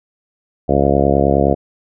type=harmonic tone; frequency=69.7 Hz; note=C#2; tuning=10 cents sharp; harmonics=1 / 2 / 3 / 4 / 5 / 6 / 7 / 8 / 9 / 10; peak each=-20 / -20 / -20 / -20 / -20 / -20 / -20 / -20 / -20 / -20 dBFS; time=0.68-1.55 s; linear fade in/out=20 ms; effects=none